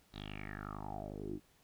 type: tone with low-pass filter sweep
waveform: 10% pulse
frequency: 51.1 Hz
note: G#1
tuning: 27 cents flat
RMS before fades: -44 dBFS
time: 0.12-1.4 s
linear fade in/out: 50 ms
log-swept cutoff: 4100 to 300 Hz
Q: 7.5
effects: pink hiss -69 dBFS RMS until 1.63 s